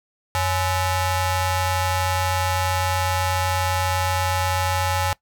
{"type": "ring-modulated tone", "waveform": "sawtooth", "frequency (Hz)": 466.2, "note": "A#4", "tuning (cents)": 0, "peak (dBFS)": -13, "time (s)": [0.35, 5.13], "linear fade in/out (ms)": 0, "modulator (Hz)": 377, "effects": ["noise-tail reverb RT60 0.1 s tail -20 dB re dry"]}